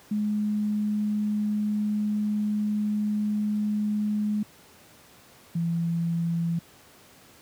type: tone pair in turn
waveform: sine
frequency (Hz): 210 / 168.29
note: G#3 / E3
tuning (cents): +19 / +36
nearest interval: major third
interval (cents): 383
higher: first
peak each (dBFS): -23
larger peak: neither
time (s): 0.11-4.43 / 5.55-6.59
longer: first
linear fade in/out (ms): 5
effects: pink hiss -53 dBFS RMS until 7.41 s + high-pass 100 Hz 12 dB/octave